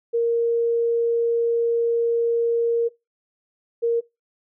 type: tone pair in turn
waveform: sine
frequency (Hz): 466.2 / 466.2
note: A#4 / A#4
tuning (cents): 0 / 0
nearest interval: unison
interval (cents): 0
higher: neither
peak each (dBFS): -17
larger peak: neither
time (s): 0.13-2.89 / 3.82-4.01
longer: first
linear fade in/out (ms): 20
effects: noise-tail reverb RT60 0.2 s tail -20 dB re dry